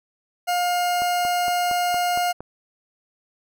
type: tone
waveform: 40% pulse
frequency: 710 Hz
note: F5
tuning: 28 cents sharp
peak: -19 dBFS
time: 0.47-2.33 s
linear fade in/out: 20 ms
type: click train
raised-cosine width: 1 ms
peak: -20 dBFS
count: 7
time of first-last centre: 1.02-2.406 s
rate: 4.33 Hz
effects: none